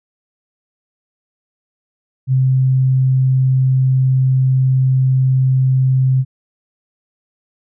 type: tone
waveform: sine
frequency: 130.81 Hz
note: C3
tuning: in tune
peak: -10 dBFS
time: 2.27-6.25 s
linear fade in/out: 50 ms
effects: none